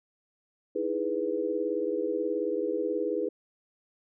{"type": "chord", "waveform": "sine", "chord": "E major seventh", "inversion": "third", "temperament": "equal", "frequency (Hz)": [311.1, 329.6, 415.3, 493.9], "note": ["D#4", "E4", "G#4", "B4"], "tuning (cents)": [0, 0, 0, 0], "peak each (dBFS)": [-35, -34, -31, -31], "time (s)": [0.75, 3.29], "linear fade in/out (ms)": 10, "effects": []}